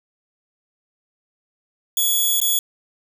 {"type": "tone with dropouts", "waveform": "5% pulse", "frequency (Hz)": 3384, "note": "G#7", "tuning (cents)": 32, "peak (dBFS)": -9, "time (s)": [1.97, 2.59], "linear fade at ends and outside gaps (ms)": 2, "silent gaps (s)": [2.402, 2.415], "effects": ["8-bit"]}